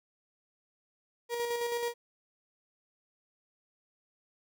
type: tone with tremolo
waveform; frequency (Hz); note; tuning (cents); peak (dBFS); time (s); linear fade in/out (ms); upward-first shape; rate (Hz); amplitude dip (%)
35% pulse; 474.4; A#4; +30; -28; 1.29-1.94; 50; square; 9.3; 35
effects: none